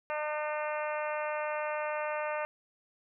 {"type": "harmonic tone", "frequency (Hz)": 302.2, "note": "D4", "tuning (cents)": 50, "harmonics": [2, 3, 4, 5, 6, 7, 8, 9], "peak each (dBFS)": [-34, -38, -40, -42, -44, -45, -46, -47], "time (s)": [0.1, 2.45], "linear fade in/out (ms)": 0, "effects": []}